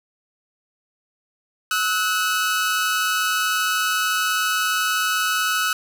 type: tone pair together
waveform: sawtooth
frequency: 1291.8 / 1480 Hz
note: E6 / F#6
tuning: -35 / 0 cents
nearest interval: major second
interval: 235 cents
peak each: -19 / -18 dBFS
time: 1.71-5.73 s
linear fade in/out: 2 ms
effects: none